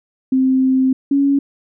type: tone pair in turn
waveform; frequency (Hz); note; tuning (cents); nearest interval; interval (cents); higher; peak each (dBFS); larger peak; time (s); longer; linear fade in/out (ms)
sine; 261.6 / 279.1; C4 / C#4; 0 / +12; minor second; 112; second; -11; neither; 0.32-0.93 / 1.11-1.39; first; 5
effects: none